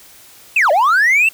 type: linear two-way sweep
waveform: triangle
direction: down then up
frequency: 2740 to 554.4 to 2740 Hz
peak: -7 dBFS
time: 0.56-1.29 s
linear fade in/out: 5 ms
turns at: 0.71 s
effects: tanh soft clip ceiling -4 dBFS + white hiss -43 dBFS RMS until 1.33 s